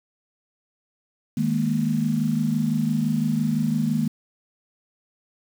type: chord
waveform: sine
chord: D# suspended fourth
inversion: none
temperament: just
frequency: 155.56 / 207.4 / 233.3 Hz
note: D#3 / G#3 / A#3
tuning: 0 / -2 / +2 cents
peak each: -25 / -25 / -23 dBFS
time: 1.37-4.08 s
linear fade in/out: 5 ms
effects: 7-bit